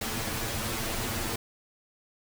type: noise with comb filter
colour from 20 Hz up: pink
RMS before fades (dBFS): -32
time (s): 0.01-1.36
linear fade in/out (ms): 5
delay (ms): 8.9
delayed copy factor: +0.9
effects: none